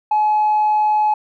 triangle tone with tanh clipping, 850 Hz, G#5, 40 cents sharp, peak -13 dBFS, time 0.11-1.14 s, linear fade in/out 5 ms, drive 5 dB, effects none

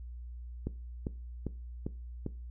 click train, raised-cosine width 3 ms, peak -21 dBFS, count 5, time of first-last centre 0.67-2.264 s, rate 2.51 Hz, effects noise-tail reverb RT60 0.3 s tail -18 dB re dry + added 60 Hz sine -41 dBFS peak until 2.5 s

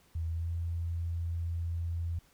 sine tone with pitch glide, 82 to 84.45 Hz, E2 to E2, -9 to +42 cents, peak -31 dBFS, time 0.15-2.19 s, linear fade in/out 5 ms, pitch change +51 cents, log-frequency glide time 0.3-0.5 s, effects pink hiss -65 dBFS RMS until 2.33 s

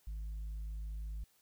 sine tone, 52.7 Hz, G#1, 26 cents sharp, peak -36 dBFS, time 0.07-1.24 s, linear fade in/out 5 ms, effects tanh soft clip ceiling -38 dBFS + white hiss -71 dBFS RMS until 1.41 s

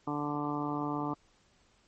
harmonic tone, 146.83 Hz, D3, in tune, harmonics 1 / 2 / 3 / 4 / 5 / 6 / 7 / 8, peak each -40 / -34 / -42 / -46 / -41 / -40 / -41 / -40 dBFS, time 0.07-1.14 s, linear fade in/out 5 ms, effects pink hiss -67 dBFS RMS until 1.87 s + MP3 32 kbps

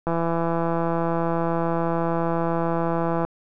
click train, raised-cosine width 1 ms, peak -11 dBFS, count 532, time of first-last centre 0.07-3.25 s, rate 167 Hz, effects none

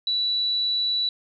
sine tone, 3944 Hz, B7, 3 cents flat, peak -21 dBFS, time 0.07-1.09 s, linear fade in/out 2 ms, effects none

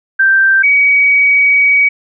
sine tone pair in turn, 1568 / 2263 Hz, G6 / C#7, 0 / +35 cents, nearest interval tritone, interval 635 cents, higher second, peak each -6 dBFS, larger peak neither, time 0.19-0.63 / 0.63-1.89 s, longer second, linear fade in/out 10 ms, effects none

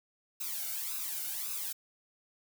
blue noise with flanger, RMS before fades -37 dBFS, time 0.4-1.73 s, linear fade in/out 10 ms, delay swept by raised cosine 0.78 to 1.39 ms, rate 1.8 Hz, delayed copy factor +0.95, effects none

